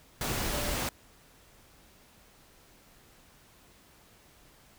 sine tone in noise, 587 Hz, D5, 1 cent flat, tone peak -39 dBFS, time 0.52-0.74 s, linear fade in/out 2 ms, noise pink, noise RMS -32 dBFS, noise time 0.21-0.89 s, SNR -10 dB, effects pink hiss -59 dBFS RMS until 4.78 s

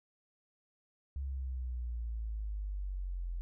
sine exponential sweep, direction down, 69.3 to 42.42 Hz, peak -35 dBFS, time 1.16-3.41 s, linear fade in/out 0 ms, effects none

